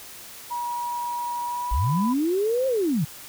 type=tone with pitch glide; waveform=sine; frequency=960 to 995 Hz; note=B5 to B5; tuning=-49 to +13 cents; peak=-26 dBFS; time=0.5-2.14 s; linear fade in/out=20 ms; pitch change=+62 cents; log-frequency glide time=1.43-1.91 s
type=linear two-way sweep; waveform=sine; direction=up then down; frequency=42.15 to 540 to 128.7 Hz; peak=-20 dBFS; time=1.71-3.05 s; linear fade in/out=10 ms; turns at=2.67 s
effects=white hiss -42 dBFS RMS until 3.28 s

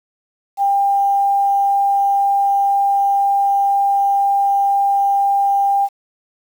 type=tone with quantisation; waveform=sine; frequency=797 Hz; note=G5; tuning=28 cents sharp; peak=-12 dBFS; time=0.57-5.89 s; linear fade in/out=50 ms; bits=7; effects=none

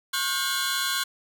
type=tone cluster; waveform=sawtooth; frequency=1087 / 1440 / 1576 / 3433 / 4059 Hz; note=C#6 / F#6 / G6 / A7 / B7; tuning=-34 / -47 / +9 / -43 / +47 cents; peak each=-28 dBFS; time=0.13-1.04 s; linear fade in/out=10 ms; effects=none

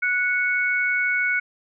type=tone pair together; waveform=sine; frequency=1472.7 / 2217 Hz; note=F#6 / C#7; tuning=-9 / 0 cents; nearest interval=perfect fifth; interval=709 cents; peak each=-22 dBFS; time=0.02-1.4 s; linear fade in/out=10 ms; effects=none

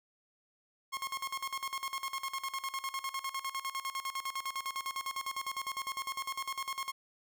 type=tone with tremolo; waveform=sawtooth; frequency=1079 Hz; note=C#6; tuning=47 cents flat; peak=-30 dBFS; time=0.92-6.92 s; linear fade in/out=20 ms; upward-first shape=square; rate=9.9 Hz; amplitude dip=80%; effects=none

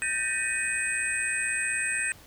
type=tone cluster; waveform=sine; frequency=1561 / 1803 / 1919 / 2508 / 8160 Hz; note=G6 / A6 / A#6 / D#7 / C9; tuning=-8 / +42 / +50 / +13 / -44 cents; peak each=-34 / -32 / -37 / -30 / -32 dBFS; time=0.02-2.12 s; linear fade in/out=0 ms; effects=pink hiss -52 dBFS RMS until 2.26 s

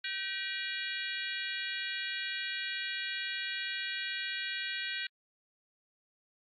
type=harmonic tone with a mistuned harmonic; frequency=477.8 Hz; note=A#4; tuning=43 cents sharp; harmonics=3 / 4 / 5 / 6 / 7 / 8 / 9; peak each=-40 / -41 / -42 / -43 / -43 / -44 / -45 dBFS; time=0.04-5.07 s; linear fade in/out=5 ms; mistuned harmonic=3; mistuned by=+130 cents; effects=AAC 64 kbps

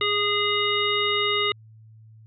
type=harmonic tone; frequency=412.4 Hz; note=G#4; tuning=12 cents flat; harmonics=1 / 3 / 5 / 7 / 9; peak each=-27 / -27 / -27 / -27 / -27 dBFS; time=0.01-1.52 s; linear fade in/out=2 ms; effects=added 110 Hz sine -46 dBFS peak until 2.26 s

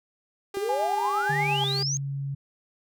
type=tone; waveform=sawtooth; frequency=400.1 Hz; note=G4; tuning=35 cents sharp; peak=-28 dBFS; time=0.54-1.83 s; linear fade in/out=5 ms
type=exponential sweep; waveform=sine; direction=up; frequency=373.9 to 6580 Hz; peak=-26 dBFS; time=0.57-1.97 s; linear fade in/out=0 ms
type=tone with tremolo; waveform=sine; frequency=832 Hz; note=G#5; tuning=3 cents sharp; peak=-24 dBFS; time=0.69-1.64 s; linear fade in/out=2 ms; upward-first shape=sine; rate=8.7 Hz; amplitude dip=50%
type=tone with pitch glide; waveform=sine; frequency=146.83 to 138.83 Hz; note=D3 to C#3; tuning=0 to +3 cents; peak=-28 dBFS; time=1.29-2.35 s; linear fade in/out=10 ms; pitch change=-97 cents; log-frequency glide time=1.46-1.63 s
effects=none

